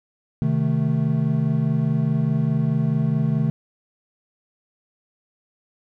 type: chord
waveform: triangle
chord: A diminished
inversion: first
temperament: equal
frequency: 130.81 / 155.56 / 220 Hz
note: C3 / Eb3 / A3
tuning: 0 / 0 / 0 cents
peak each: -21 / -19 / -22 dBFS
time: 0.42-3.5 s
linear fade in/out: 0 ms
effects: none